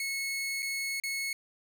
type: tone with dropouts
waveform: sawtooth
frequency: 2190 Hz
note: C#7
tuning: 22 cents flat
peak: -28 dBFS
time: 0-1.33 s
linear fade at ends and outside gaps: 2 ms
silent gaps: 0.623-0.627 / 1-1.036 s
effects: none

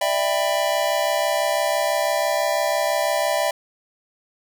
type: chord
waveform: square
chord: E minor seventh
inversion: third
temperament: just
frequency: 593.3 / 659.3 / 791.1 / 988.9 Hz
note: D5 / E5 / G5 / B5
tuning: +18 / 0 / +16 / +2 cents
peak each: -24 / -24 / -27 / -29 dBFS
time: 0.01-3.51 s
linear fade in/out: 5 ms
effects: none

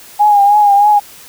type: tone with vibrato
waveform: sine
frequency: 820 Hz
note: G#5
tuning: 22 cents flat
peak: -5 dBFS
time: 0.19-1 s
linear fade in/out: 20 ms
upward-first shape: triangle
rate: 3.2 Hz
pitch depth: 54 cents each way
effects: white hiss -37 dBFS RMS until 1.28 s

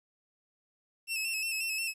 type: tone with vibrato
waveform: sawtooth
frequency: 2640 Hz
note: E7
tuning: 2 cents sharp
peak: -28 dBFS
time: 1.07-1.94 s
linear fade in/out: 50 ms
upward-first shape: square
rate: 5.6 Hz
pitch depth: 40 cents each way
effects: resampled to 32000 Hz + 11-bit

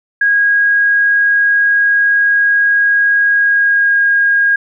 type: tone with pitch glide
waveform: sine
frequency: 1641 to 1629.7 Hz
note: G#6 to G#6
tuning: -21 to -33 cents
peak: -8 dBFS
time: 0.21-4.56 s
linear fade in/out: 5 ms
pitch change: -12 cents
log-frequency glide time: 3.35-3.97 s
effects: none

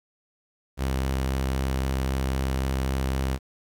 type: tone with vibrato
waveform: sawtooth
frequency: 66.2 Hz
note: C2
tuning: 21 cents sharp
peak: -20 dBFS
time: 0.77-3.39 s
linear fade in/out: 50 ms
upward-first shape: sine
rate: 3.8 Hz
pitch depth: 11 cents each way
effects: 9-bit

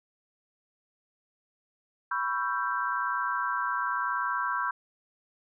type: chord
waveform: sine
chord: C# half-diminished seventh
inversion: third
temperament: equal with one note detuned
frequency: 987.8 / 1108.7 / 1343.1 / 1568 Hz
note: B5 / C#6 / E6 / G6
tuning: 0 / 0 / +32 / 0 cents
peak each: -32 / -33 / -33 / -32 dBFS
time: 2.11-4.71 s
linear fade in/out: 5 ms
effects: none

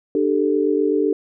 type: chord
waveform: sine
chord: D suspended fourth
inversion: none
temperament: equal with one note detuned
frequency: 298.5 / 392 / 440 Hz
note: D4 / G4 / A4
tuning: +28 / 0 / 0 cents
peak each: -20 dBFS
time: 0.15-1.13 s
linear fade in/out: 2 ms
effects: none

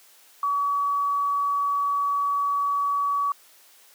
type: tone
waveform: sine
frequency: 1136 Hz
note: C#6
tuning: 42 cents sharp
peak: -21 dBFS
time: 0.43-3.32 s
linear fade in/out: 2 ms
effects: white hiss -54 dBFS RMS until 3.94 s + high-pass 400 Hz 12 dB/octave

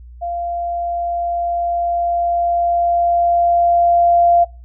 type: tone with level ramp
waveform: sine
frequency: 692 Hz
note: F5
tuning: 16 cents flat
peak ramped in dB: -20 to -8 dBFS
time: 0.21-4.45 s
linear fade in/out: 20 ms
effects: noise-tail reverb RT60 0.3 s tail -23 dB re dry + added 60 Hz sine -35 dBFS peak until 4.64 s

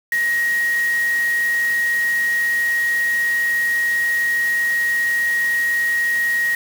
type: tone in noise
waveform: sine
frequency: 1886 Hz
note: A#6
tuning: 20 cents sharp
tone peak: -16 dBFS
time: 0.12-6.55 s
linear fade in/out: 2 ms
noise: white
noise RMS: -33 dBFS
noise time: 0.12-6.55 s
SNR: +14 dB
effects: none

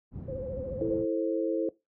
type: low-pass noise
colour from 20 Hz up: pink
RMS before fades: -37 dBFS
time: 0.11-1.06 s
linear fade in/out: 50 ms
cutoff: 250 Hz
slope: 12 dB/octave
type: tone with vibrato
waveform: sine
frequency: 523.3 Hz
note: C5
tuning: in tune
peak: -34 dBFS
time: 0.28-0.94 s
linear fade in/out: 5 ms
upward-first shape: sine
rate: 14 Hz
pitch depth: 72 cents each way
type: chord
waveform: sine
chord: A minor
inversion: second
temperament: just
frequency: 330 / 440 / 528 Hz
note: E4 / A4 / C5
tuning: +2 / 0 / +16 cents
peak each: -29 / -31 / -32 dBFS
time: 0.81-1.69 s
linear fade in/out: 2 ms
effects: noise-tail reverb RT60 0.2 s tail -19 dB re dry + high-pass 60 Hz 12 dB/octave

